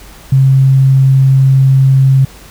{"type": "tone", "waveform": "sine", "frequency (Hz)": 134, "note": "C3", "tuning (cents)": 42, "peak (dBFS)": -4, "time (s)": [0.32, 2.25], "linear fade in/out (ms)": 5, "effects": ["added 50 Hz sine -38 dBFS peak until 2.5 s", "pink hiss -37 dBFS RMS until 2.5 s"]}